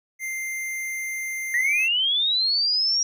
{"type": "tone", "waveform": "square", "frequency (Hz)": 2093, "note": "C7", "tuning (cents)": 0, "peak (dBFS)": -28, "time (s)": [0.19, 1.89], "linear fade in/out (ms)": 50}
{"type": "linear sweep", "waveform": "sine", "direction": "up", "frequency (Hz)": [1864.7, 5690], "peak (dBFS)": -19, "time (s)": [1.54, 3.03], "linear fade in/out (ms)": 2}
{"effects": []}